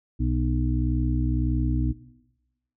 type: harmonic tone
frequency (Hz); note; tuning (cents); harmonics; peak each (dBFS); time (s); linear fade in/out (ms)
61.74; B1; 0; 1 / 2 / 4 / 5; -24 / -27 / -30 / -31; 0.19-1.93; 20
effects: noise-tail reverb RT60 1.0 s tail -17 dB re dry